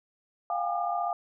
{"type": "tone cluster", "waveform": "sine", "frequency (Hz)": [702, 788, 823, 1206], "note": ["F5", "G5", "G#5", "D6"], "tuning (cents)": [9, 9, -16, 46], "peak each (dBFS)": [-29, -35, -35, -34], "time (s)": [0.5, 1.13], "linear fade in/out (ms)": 2, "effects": []}